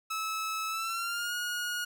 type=tone with pitch glide; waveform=sawtooth; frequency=1300 to 1442.4 Hz; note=E6 to F#6; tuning=-24 to -45 cents; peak=-28 dBFS; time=0.1-1.85 s; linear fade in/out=10 ms; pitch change=+179 cents; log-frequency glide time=0.68-1.34 s; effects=none